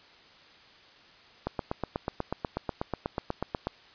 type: click train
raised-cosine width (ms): 1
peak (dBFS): -15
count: 19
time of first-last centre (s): 1.47-3.67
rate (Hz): 8.18
effects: white hiss -55 dBFS RMS until 3.94 s + resampled to 11025 Hz